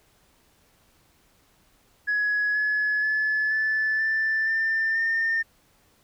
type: tone with pitch steps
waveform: sine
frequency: 1680 / 1701.5 / 1723.2 / 1745.3 / 1767.6 / 1790.2 / 1813.1 Hz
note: G#6 / G#6 / A6 / A6 / A6 / A6 / A#6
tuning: +19 / +41 / -37 / -15 / +7 / +29 / -49 cents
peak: -20 dBFS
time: 2.07-5.43 s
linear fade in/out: 20 ms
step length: 480 ms
effects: tanh soft clip ceiling -18 dBFS + pink hiss -62 dBFS RMS until 6.03 s